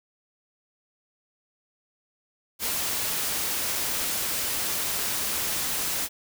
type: noise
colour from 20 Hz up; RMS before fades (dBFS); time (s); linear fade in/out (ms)
white; -28; 2.59-6.09; 50
effects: none